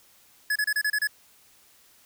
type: tone bursts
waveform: square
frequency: 1700 Hz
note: G#6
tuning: 40 cents sharp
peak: -23 dBFS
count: 7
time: 0.5-1.073 s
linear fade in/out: 5 ms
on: 57 ms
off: 29 ms
effects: white hiss -58 dBFS RMS until 2.05 s